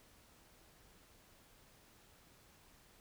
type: silence
effects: pink hiss -65 dBFS RMS until 3 s